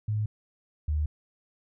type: tone pair in turn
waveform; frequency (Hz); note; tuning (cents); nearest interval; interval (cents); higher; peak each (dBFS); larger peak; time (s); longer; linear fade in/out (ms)
sine; 106.7 / 75.45; G#2 / D2; +47 / +47; tritone; 600; first; -25 / -24; second; 0.08-0.26 / 0.88-1.06; neither; 5
effects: none